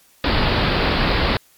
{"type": "low-pass noise", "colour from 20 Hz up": "pink", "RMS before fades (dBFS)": -18, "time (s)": [0.24, 1.37], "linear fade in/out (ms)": 2, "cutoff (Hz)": 4800, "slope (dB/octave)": 96, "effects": ["white hiss -54 dBFS RMS until 1.57 s", "MP3 96 kbps"]}